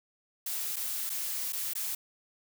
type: noise with dropouts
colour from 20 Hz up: blue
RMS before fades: -34 dBFS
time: 0.46-1.95 s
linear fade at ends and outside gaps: 5 ms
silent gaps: 0.76-0.765 / 1.095-1.1 / 1.524-1.53 / 1.735-1.752 s
effects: none